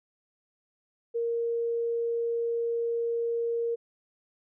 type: tone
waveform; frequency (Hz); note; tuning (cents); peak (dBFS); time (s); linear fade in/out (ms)
sine; 466.2; A#4; 0; -26; 1.14-3.76; 20
effects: none